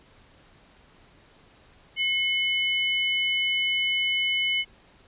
sine tone pair together, 2164 / 3000 Hz, C#7 / F#7, -42 / +23 cents, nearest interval tritone, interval 565 cents, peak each -25 dBFS, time 1.96-4.65 s, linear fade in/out 50 ms, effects pink hiss -56 dBFS RMS until 5.07 s + resampled to 8000 Hz

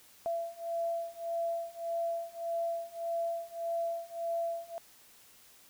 sine beating tone pair, 673 / 674.7 Hz, E5 / E5, +36 / +40 cents, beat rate 1.7 Hz, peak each -36 / -35 dBFS, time 0.26-4.78 s, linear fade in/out 0 ms, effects white hiss -59 dBFS RMS until 5.69 s

